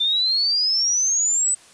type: exponential sweep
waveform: sine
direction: up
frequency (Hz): 3544 to 8110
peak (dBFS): -17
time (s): 0-1.55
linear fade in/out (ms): 10
effects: white hiss -49 dBFS RMS until 1.73 s + resampled to 22050 Hz